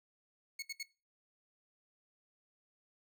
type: tone bursts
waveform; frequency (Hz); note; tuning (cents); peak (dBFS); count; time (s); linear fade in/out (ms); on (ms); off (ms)
20% pulse; 2196; C#7; -17; -34; 3; 0.59-0.83; 5; 34; 69
effects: noise-tail reverb RT60 0.3 s tail -19 dB re dry